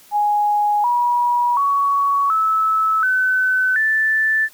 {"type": "tone with pitch steps", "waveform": "sine", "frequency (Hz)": [830.6, 965.2, 1121.6, 1303.4, 1514.6, 1760], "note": ["G#5", "B5", "C#6", "E6", "F#6", "A6"], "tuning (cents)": [0, -40, 20, -20, 40, 0], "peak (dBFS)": -14, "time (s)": [0.11, 4.49], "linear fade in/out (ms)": 50, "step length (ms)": 730, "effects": ["white hiss -48 dBFS RMS until 4.53 s"]}